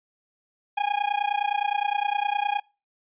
45% pulse tone with amplitude modulation, 820 Hz, G#5, 22 cents flat, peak -19 dBFS, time 0.77-2.6 s, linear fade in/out 10 ms, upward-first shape sine, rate 29.7 Hz, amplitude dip 90%, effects noise-tail reverb RT60 0.3 s tail -24 dB re dry + resampled to 8000 Hz

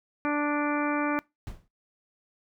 harmonic tone, 293.7 Hz, D4, in tune, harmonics 1 / 2 / 3 / 4 / 5 / 6 / 7 / 8, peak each -27 / -33 / -34 / -33 / -35 / -40 / -41 / -38 dBFS, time 0.25-1.19 s, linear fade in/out 0 ms
brown noise with exponential decay, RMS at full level -32 dBFS, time 1.47-1.68 s, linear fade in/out 0 ms, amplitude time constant 45 ms
effects noise-tail reverb RT60 0.2 s tail -23 dB re dry

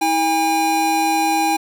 square tone pair together, 321.8 / 810.9 Hz, E4 / G#5, -42 / -42 cents, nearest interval octave + major third, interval 1600 cents, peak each -22 / -17 dBFS, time 0.01-1.57 s, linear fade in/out 10 ms, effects none

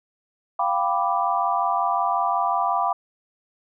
sine chord, G dominant seventh, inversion third, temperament equal, 698.5 / 784 / 987.8 / 1174.7 Hz, F5 / G5 / B5 / D6, 0 / 0 / 0 / 0 cents, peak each -25 dBFS, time 0.59-2.93 s, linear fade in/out 5 ms, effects none

